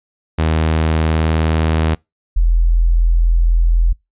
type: tone pair in turn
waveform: sawtooth / sine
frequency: 79.5 / 42.02 Hz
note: D#2 / E1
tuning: +38 / +34 cents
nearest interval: major seventh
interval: 1104 cents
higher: first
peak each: -9 dBFS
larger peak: neither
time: 0.38-1.95 / 2.36-3.93 s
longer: neither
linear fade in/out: 10 ms
effects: noise-tail reverb RT60 0.2 s tail -25 dB re dry + resampled to 8000 Hz